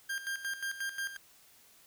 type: tone with tremolo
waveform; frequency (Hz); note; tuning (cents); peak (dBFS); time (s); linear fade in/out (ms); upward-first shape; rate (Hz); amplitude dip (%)
40% pulse; 1597; G6; +32; -32; 0.09-1.17; 10; square; 5.6; 70
effects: white hiss -61 dBFS RMS until 1.86 s